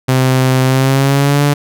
sawtooth tone with pitch glide, 130 to 144.24 Hz, C3 to D3, -11 to -31 cents, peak -5 dBFS, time 0.08-1.54 s, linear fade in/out 10 ms, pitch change +180 cents, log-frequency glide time 0.65-1.42 s, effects none

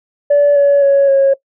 sine tone with pitch steps, 577 / 566.8 / 556.7 / 546.8 Hz, D5 / C#5 / C#5 / C#5, -31 / +38 / +7 / -24 cents, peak -5 dBFS, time 0.3-1.34 s, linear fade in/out 10 ms, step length 260 ms, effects noise-tail reverb RT60 0.1 s tail -21 dB re dry + tanh soft clip ceiling -4 dBFS

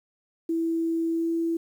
sine tone with pitch glide, 329.6 to 332.1 Hz, E4 to E4, 0 to +13 cents, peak -23 dBFS, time 0.49-1.57 s, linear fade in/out 5 ms, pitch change +13 cents, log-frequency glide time 1.11-1.29 s, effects 9-bit

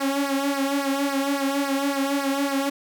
sawtooth tone with flanger, 277.2 Hz, C#4, in tune, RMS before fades -24 dBFS, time 0-2.7 s, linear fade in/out 10 ms, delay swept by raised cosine 0.28 to 3.18 ms, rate 3.6 Hz, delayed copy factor -0.85, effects none

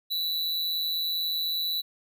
square tone with amplitude modulation, 3951 Hz, B7, in tune, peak -25 dBFS, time 0.1-1.82 s, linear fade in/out 20 ms, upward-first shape sine, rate 162 Hz, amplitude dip 45%, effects none

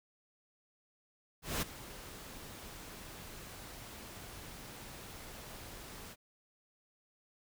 pink noise with ADSR envelope, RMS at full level -33 dBFS, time 1.42-6.16 s, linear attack 200 ms, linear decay 15 ms, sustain -16 dB, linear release 44 ms, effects none

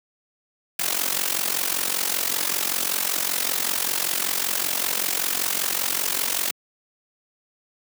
white noise with amplitude modulation, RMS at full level -21 dBFS, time 0.79-6.51 s, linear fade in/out 5 ms, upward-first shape sine, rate 45.2 Hz, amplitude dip 80%, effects high-pass 200 Hz 12 dB/octave

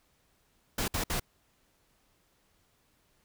pink noise bursts, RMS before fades -31 dBFS, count 3, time 0.78-1.198 s, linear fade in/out 5 ms, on 100 ms, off 59 ms, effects pink hiss -70 dBFS RMS until 3.24 s

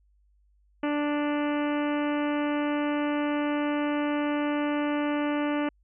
harmonic tone, 293.7 Hz, D4, in tune, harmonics 1 / 2 / 3 / 4 / 5 / 6 / 7 / 8 / 9 / 10, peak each -26 / -32 / -36 / -38 / -40 / -42 / -43 / -44 / -45 / -46 dBFS, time 0.83-5.69 s, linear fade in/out 5 ms, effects added 50 Hz sine -61 dBFS peak until 5.83 s

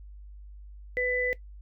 sine tone pair together, 498.8 / 1996.4 Hz, B4 / B6, +17 / +18 cents, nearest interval 2 octaves, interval 2401 cents, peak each -28 dBFS, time 0.97-1.33 s, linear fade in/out 0 ms, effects noise-tail reverb RT60 0.1 s tail -17 dB re dry + added 50 Hz sine -43 dBFS peak until 1.61 s

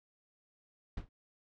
brown noise with exponential decay, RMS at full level -32 dBFS, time 0.97-1.09 s, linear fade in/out 5 ms, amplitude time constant 26 ms, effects low-pass 4000 Hz 12 dB/octave + MP3 96 kbps

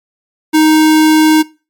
square tone, 311.8 Hz, D#4, 4 cents sharp, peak -6 dBFS, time 0.53-1.43 s, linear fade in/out 20 ms, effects noise-tail reverb RT60 0.3 s tail -21 dB re dry + MP3 96 kbps

